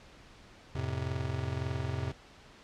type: chord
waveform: square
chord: F major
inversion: none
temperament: just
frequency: 87.31 / 109.13 / 130.96 Hz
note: F2 / A2 / C3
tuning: 0 / -14 / +2 cents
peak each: -37 / -40 / -36 dBFS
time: 0.75-2.12 s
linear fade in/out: 5 ms
effects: pink hiss -55 dBFS RMS until 2.63 s + low-pass 5000 Hz 12 dB/octave